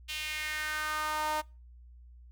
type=tone with high-pass filter sweep; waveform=sawtooth; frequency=306.7 Hz; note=D#4; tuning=25 cents flat; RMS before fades=-34 dBFS; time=0.08-1.42 s; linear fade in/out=20 ms; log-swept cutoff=2900 to 800 Hz; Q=3.1; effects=noise-tail reverb RT60 0.3 s tail -24 dB re dry + added 60 Hz sine -50 dBFS peak until 2.31 s